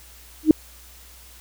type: tone with exponential growth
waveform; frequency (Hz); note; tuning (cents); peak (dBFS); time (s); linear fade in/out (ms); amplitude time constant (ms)
sine; 311.1; D#4; 0; -3; 0.43-0.51; 2; 16
effects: added 60 Hz sine -48 dBFS peak until 1.4 s + white hiss -48 dBFS RMS until 1.4 s